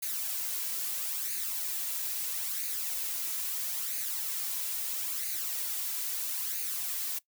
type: noise with flanger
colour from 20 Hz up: blue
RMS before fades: -34 dBFS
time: 0.02-7.19 s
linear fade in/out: 10 ms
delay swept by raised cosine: 0.45 to 3.05 ms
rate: 0.76 Hz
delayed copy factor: +0.55
effects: noise-tail reverb RT60 0.1 s tail -19 dB re dry